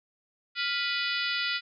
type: harmonic tone with a mistuned harmonic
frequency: 493.9 Hz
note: B4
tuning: in tune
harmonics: 3 / 4 / 5 / 6 / 7 / 8 / 9 / 10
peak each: -33 / -34 / -35 / -36 / -36 / -37 / -38 / -38 dBFS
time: 0.55-1.61 s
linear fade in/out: 50 ms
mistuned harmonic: 3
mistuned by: -97 cents
effects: none